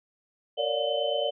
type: tone cluster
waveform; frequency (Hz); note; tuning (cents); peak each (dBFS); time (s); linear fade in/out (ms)
sine; 462.8 / 562 / 591 / 718 / 3055; A#4 / C#5 / D5 / F5 / G7; -13 / +24 / +11 / +48 / -45; -32 / -31 / -29 / -34 / -32; 0.57-1.31; 20
effects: none